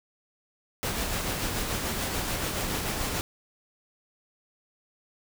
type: noise with tremolo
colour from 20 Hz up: pink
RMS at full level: -29 dBFS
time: 0.83-3.21 s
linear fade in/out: 0 ms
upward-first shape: sine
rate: 6.9 Hz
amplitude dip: 30%
effects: none